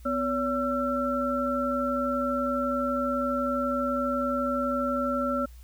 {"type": "tone cluster", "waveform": "sine", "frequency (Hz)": [251.3, 566, 1344], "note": ["B3", "C#5", "E6"], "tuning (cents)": [30, 36, 33], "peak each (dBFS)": -29, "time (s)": [0.05, 5.46], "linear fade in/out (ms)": 10, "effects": ["added 60 Hz sine -44 dBFS peak until 5.63 s", "white hiss -60 dBFS RMS until 5.63 s"]}